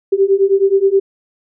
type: beating tone pair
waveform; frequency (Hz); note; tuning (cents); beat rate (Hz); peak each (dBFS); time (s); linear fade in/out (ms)
sine; 385.9 / 395.4; G4 / G4; -27 / +15; 9.5; -13 / -12; 0.12-1; 10
effects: none